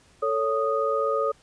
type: tone cluster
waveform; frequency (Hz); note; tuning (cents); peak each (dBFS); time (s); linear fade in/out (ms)
sine; 442.9 / 558 / 1240; A4 / C#5 / D#6; +11 / +11 / -6; -26; 0.22-1.32; 10
effects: pink hiss -58 dBFS RMS until 1.42 s + resampled to 22050 Hz